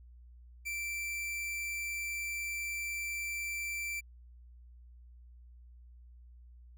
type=tone; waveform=45% pulse; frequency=2342 Hz; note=D7; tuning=5 cents flat; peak=-35 dBFS; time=0.65-4.01 s; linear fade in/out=20 ms; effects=added 60 Hz sine -52 dBFS peak until 6.77 s